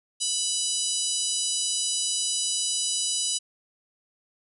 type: harmonic tone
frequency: 987.8 Hz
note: B5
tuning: in tune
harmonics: 3 / 4 / 5 / 6 / 7 / 8 / 9 / 10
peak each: -33 / -33 / -33 / -33 / -33 / -33 / -33 / -33 dBFS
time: 0.2-3.39 s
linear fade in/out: 20 ms
effects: none